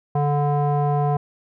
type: tone with low-pass filter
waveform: square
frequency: 145.5 Hz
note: D3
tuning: 16 cents flat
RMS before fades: -20 dBFS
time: 0.15-1.17 s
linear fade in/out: 5 ms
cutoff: 840 Hz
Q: 5
effects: none

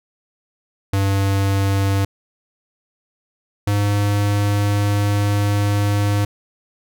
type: tone pair in turn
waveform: square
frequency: 98.2 / 102.22 Hz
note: G2 / G#2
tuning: +4 / -27 cents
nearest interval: minor second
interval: 69 cents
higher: second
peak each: -16 dBFS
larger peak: neither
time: 0.93-2.05 / 3.67-6.25 s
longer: second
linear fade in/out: 5 ms
effects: none

